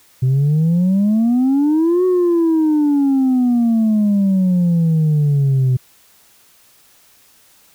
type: exponential two-way sweep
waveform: sine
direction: up then down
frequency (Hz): 126 to 370.9 to 126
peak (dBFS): -9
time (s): 0.22-5.77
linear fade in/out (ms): 10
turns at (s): 2.05
effects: tanh soft clip ceiling -10 dBFS + white hiss -51 dBFS RMS until 7.74 s